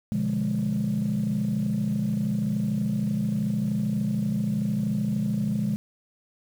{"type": "chord", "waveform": "sine", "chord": "B diminished seventh", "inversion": "none", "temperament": "equal", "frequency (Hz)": [123.47, 146.83, 174.61, 207.7], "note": ["B2", "D3", "F3", "Ab3"], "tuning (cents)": [0, 0, 0, 0], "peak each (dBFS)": [-30, -30, -30, -24], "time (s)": [0.12, 5.76], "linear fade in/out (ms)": 0, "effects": ["tanh soft clip ceiling -18 dBFS", "8-bit"]}